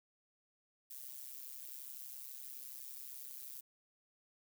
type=noise with amplitude modulation; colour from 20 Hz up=violet; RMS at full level=-45 dBFS; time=0.9-3.61 s; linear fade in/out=10 ms; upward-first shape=sine; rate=132 Hz; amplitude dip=95%; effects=none